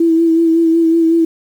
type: tone with vibrato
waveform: sine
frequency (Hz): 329.6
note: E4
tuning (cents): 0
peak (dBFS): -8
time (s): 0-1.25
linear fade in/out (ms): 5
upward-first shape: sine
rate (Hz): 5.4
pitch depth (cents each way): 29
effects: 7-bit